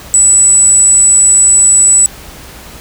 sine tone, 7902 Hz, B8, in tune, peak -3 dBFS, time 0.14-2.06 s, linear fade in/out 0 ms, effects added 60 Hz sine -36 dBFS peak until 2.8 s + pink hiss -32 dBFS RMS until 2.8 s

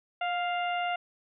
harmonic tone with a mistuned harmonic, 698.5 Hz, F5, in tune, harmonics 1 / 2 / 3 / 4 / 5, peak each -29 / -36 / -38 / -38 / -51 dBFS, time 0.21-0.96 s, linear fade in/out 5 ms, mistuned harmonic 1, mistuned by +25 cents, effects none

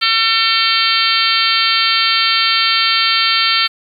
harmonic tone, 450 Hz, A4, 39 cents sharp, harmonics 3 / 4 / 5 / 6 / 7 / 8 / 9 / 10, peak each -18 / -23 / -19 / -21 / -18 / -22 / -21 / -18 dBFS, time 0.01-3.68 s, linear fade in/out 20 ms, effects 7-bit

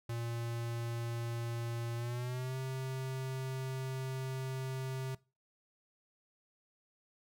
square tone with pitch glide, 117.2 to 131.55 Hz, A#2 to C3, +10 to +10 cents, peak -37 dBFS, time 0.09-5.15 s, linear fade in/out 5 ms, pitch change +200 cents, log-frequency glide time 1.96-2.57 s, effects noise-tail reverb RT60 0.3 s tail -21 dB re dry

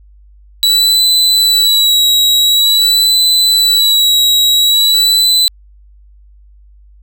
40% pulse tone with vibrato, 3929 Hz, B7, 10 cents flat, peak -6 dBFS, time 0.63-5.48 s, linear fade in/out 0 ms, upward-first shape sine, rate 0.47 Hz, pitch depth 35 cents each way, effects added 50 Hz sine -39 dBFS peak until 7.02 s

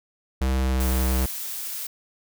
square tone with pitch glide, 65.41 to 64.77 Hz, C2 to C2, 0 to -17 cents, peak -21 dBFS, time 0.41-1.26 s, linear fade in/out 5 ms, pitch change -17 cents, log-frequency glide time 0.57-0.81 s
blue noise, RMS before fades -32 dBFS, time 0.8-1.87 s, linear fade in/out 5 ms
effects none

